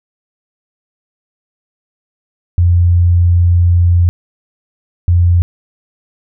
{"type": "tone bursts at uneven times", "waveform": "sine", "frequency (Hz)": 87.31, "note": "F2", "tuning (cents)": 0, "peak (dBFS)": -6, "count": 2, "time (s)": [[2.58, 4.09], [5.08, 5.42]], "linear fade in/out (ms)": 0, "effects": []}